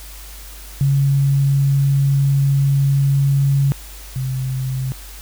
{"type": "tone pair in turn", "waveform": "sine", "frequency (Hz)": [138.59, 130.67], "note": ["C#3", "C3"], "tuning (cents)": [0, -2], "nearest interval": "minor second", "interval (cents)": 102, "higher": "first", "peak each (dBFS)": [-12, -19], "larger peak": "first", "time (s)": [[0.81, 3.72], [4.16, 4.92]], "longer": "first", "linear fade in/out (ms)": 0, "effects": ["added 50 Hz sine -35 dBFS peak until 5.21 s", "white hiss -39 dBFS RMS until 5.21 s"]}